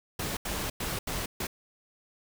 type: noise bursts at uneven times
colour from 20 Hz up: pink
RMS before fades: -33 dBFS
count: 5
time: 0.19-0.37 / 0.45-0.7 / 0.8-0.99 / 1.07-1.26 / 1.4-1.47 s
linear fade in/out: 5 ms
effects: none